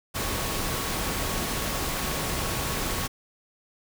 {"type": "tone in noise", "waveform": "sine", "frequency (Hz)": 1108.7, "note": "C#6", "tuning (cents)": 0, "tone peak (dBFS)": -40, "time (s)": [0.14, 3.08], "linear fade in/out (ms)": 20, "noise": "pink", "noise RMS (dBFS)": -29, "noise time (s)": [0.14, 3.08], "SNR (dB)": -14, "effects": []}